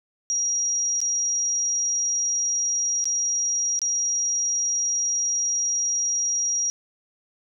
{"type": "tone with dropouts", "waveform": "sine", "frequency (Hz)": 5710, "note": "F8", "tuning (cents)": 37, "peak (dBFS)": -21, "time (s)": [0.3, 6.7], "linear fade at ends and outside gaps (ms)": 0, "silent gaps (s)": [[1.004, 1.015], [3.042, 3.055], [3.791, 3.817]], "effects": []}